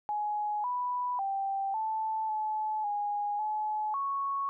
sine tone with pitch steps, 838 / 987 / 784 / 877 / 861 / 824 / 854 / 1107 Hz, G#5 / B5 / G5 / A5 / A5 / G#5 / G#5 / C#6, +15 / -1 / 0 / -6 / -38 / -14 / +48 / -3 cents, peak -29 dBFS, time 0.09-4.49 s, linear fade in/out 0 ms, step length 550 ms, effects none

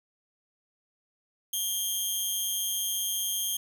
10% pulse tone with amplitude modulation, 3225 Hz, G7, 48 cents sharp, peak -17 dBFS, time 1.53-3.57 s, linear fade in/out 5 ms, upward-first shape sine, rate 196 Hz, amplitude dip 60%, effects 9-bit

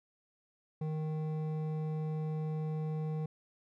sine tone with hard clipping, 155.56 Hz, D#3, in tune, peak -35 dBFS, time 0.81-3.26 s, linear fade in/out 5 ms, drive 10 dB, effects none

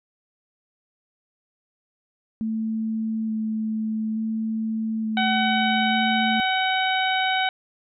sine tone with vibrato, 220 Hz, A3, in tune, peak -23 dBFS, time 2.41-6.4 s, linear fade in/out 0 ms, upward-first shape square, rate 0.57 Hz, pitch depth 10 cents each way
harmonic tone, 754 Hz, F#5, 32 cents sharp, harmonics 1 / 2 / 3 / 4 / 5, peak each -23 / -26 / -28 / -29 / -30 dBFS, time 5.17-7.49 s, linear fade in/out 2 ms
effects none

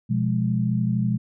sine chord, F diminished, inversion second, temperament equal, 123.47 / 174.61 / 207.7 Hz, Cb3 / F3 / Ab3, 0 / 0 / 0 cents, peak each -23 / -26 / -24 dBFS, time 0.09-1.18 s, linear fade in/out 20 ms, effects none

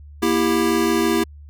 square chord, E diminished, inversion second, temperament just, 237.3 / 329.6 / 395.6 Hz, Bb3 / E4 / G4, +31 / 0 / +16 cents, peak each -23 / -20 / -22 dBFS, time 0.22-1.24 s, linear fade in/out 10 ms, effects added 73 Hz sine -38 dBFS peak until 1.49 s

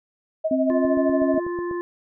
sine tone with tremolo, 635 Hz, D#5, 35 cents sharp, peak -18 dBFS, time 0.44-1.4 s, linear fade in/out 10 ms, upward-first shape sine, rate 13 Hz, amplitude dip 75%
sine tone with pitch glide, 263 to 273.4 Hz, C4 to C#4, +9 to -24 cents, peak -20 dBFS, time 0.51-1.38 s, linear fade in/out 2 ms, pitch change +67 cents, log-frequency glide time 0.75-0.98 s
harmonic tone, 349.3 Hz, F4, in tune, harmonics 1 / 3 / 5, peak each -25 / -34 / -39 dBFS, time 0.7-1.81 s, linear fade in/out 0 ms
click train, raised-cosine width 2 ms, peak -23 dBFS, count 8, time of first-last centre 0.85-1.712 s, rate 8.12 Hz
effects none

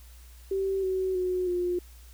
sine tone with pitch steps, 386.9 / 376.1 / 365.6 / 355.4 Hz, G4 / F#4 / F#4 / F4, -23 / +28 / -21 / +30 cents, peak -25 dBFS, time 0.51-1.79 s, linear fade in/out 5 ms, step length 320 ms, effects added 60 Hz sine -47 dBFS peak until 2.13 s + white hiss -57 dBFS RMS until 2.13 s

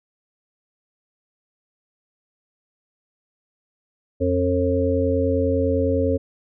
harmonic tone with a mistuned harmonic, 89.9 Hz, F#2, 49 cents flat, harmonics 1 / 3 / 5 / 6, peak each -23 / -23 / -23 / -23 dBFS, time 4.2-6.18 s, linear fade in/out 20 ms, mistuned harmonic 1, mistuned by -51 cents, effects none

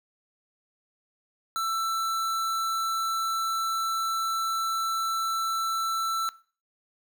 square tone, 1332 Hz, E6, 18 cents sharp, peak -27 dBFS, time 1.56-6.29 s, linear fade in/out 0 ms, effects noise-tail reverb RT60 0.4 s tail -18 dB re dry

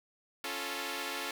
5% pulse chord, Db augmented, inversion none, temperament equal, 277.2 / 349.2 / 440 Hz, Db4 / F4 / A4, 0 / 0 / 0 cents, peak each -29 / -29 / -28 dBFS, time 0.44-1.31 s, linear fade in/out 2 ms, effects 10-bit

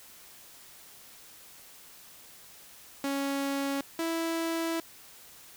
sawtooth tone pair in turn, 277.2 / 329.6 Hz, C#4 / E4, 0 / 0 cents, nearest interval minor third, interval 300 cents, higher second, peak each -25 dBFS, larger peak neither, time 3.04-3.81 / 3.99-4.8 s, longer second, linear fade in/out 2 ms, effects white hiss -52 dBFS RMS until 5.56 s

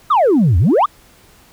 sine exponential two-way sweep, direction down then up, 1318.5 to 77.78 to 1318.5 Hz, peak -7 dBFS, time 0.1-0.86 s, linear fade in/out 10 ms, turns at 0.58 s, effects tanh soft clip ceiling -7 dBFS + pink hiss -48 dBFS RMS until 1.52 s

